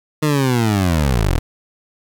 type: linear sweep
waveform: 20% pulse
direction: down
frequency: 155.56 to 36.53 Hz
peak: -9 dBFS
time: 0.22-1.39 s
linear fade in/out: 10 ms
effects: 8-bit